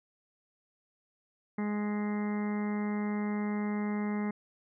harmonic tone, 208.3 Hz, G#3, 5 cents sharp, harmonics 1 / 2 / 3 / 4 / 5 / 6 / 7 / 8 / 9 / 10, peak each -30 / -40 / -49 / -44 / -48 / -49 / -55 / -54 / -50 / -47 dBFS, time 1.58-4.31 s, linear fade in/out 5 ms, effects none

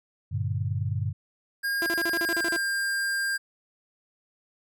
sine chord, G minor, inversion none, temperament just, 98 / 117.6 / 147 Hz, G2 / Bb2 / D3, 0 / +16 / +2 cents, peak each -28 / -30 / -33 dBFS, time 0.31-1.13 s, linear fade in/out 20 ms
square tone with pitch glide, 1620 to 1599.5 Hz, G#6 to G6, -43 to +34 cents, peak -26 dBFS, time 1.63-3.38 s, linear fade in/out 20 ms, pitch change -23 cents, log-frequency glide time 2.25-2.46 s
sawtooth tone bursts, 339.4 Hz, F4, 49 cents flat, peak -24 dBFS, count 10, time 1.82-2.563 s, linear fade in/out 0 ms, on 41 ms, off 37 ms
effects none

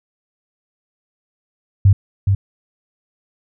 sine tone with echo, 98 Hz, G2, in tune, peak -6 dBFS, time 1.85-1.93 s, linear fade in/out 5 ms, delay 420 ms, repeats 1, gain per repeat -5 dB, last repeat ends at 2.35 s, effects none

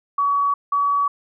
sine tone pair in turn, 1132 / 1136.3 Hz, C#6 / C#6, +36 / +43 cents, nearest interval unison, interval 7 cents, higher second, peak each -16 dBFS, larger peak neither, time 0.18-0.54 / 0.72-1.08 s, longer neither, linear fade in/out 5 ms, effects none

